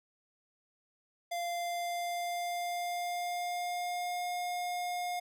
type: tone with pitch glide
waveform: square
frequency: 693 to 712.5 Hz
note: F5 to F5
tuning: -14 to +34 cents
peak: -34 dBFS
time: 1.31-5.2 s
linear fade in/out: 10 ms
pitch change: +48 cents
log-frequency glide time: 1.42-4.24 s
effects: none